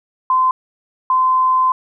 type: tone bursts at uneven times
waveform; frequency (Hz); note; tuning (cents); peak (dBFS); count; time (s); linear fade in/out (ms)
sine; 1031; C6; -26; -11; 2; 0.3-0.51 / 1.1-1.72; 2
effects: none